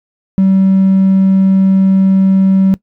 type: tone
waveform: triangle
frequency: 191.7 Hz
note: G3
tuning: 38 cents flat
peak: -3 dBFS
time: 0.38-2.74 s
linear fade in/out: 0 ms
effects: noise-tail reverb RT60 0.1 s tail -21 dB re dry + tanh soft clip ceiling -1 dBFS